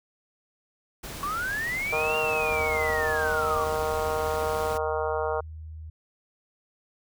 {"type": "noise", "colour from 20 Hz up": "pink", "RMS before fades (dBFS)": -38, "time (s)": [1.03, 4.78], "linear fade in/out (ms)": 10}
{"type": "linear two-way sweep", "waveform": "sine", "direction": "up then down", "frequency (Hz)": [1113, 2789, 1113], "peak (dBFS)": -27, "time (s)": [1.23, 3.64], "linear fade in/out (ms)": 0, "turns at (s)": 2.17}
{"type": "harmonic tone", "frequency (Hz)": 155.56, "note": "D#3", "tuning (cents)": 0, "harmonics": [3, 4, 5, 6, 7, 8, 9], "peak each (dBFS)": [-29, -31, -33, -35, -36, -37, -38], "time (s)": [1.92, 5.41], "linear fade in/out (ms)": 10}
{"type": "tone with pitch glide", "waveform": "sine", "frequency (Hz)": [77.9, 78.81], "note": ["D#2", "D#2"], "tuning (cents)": [3, 23], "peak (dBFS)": -37, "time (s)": [2.5, 5.9], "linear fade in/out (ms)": 5, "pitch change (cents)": 20, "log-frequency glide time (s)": [3.92, 4.47]}
{"effects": []}